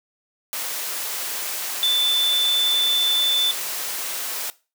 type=tone in noise; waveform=sine; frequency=3520 Hz; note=A7; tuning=in tune; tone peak=-16 dBFS; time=1.83-3.51 s; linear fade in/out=0 ms; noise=white; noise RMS=-28 dBFS; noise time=0.53-4.5 s; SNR=+9 dB; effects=noise-tail reverb RT60 0.3 s tail -19 dB re dry + high-pass 400 Hz 12 dB/octave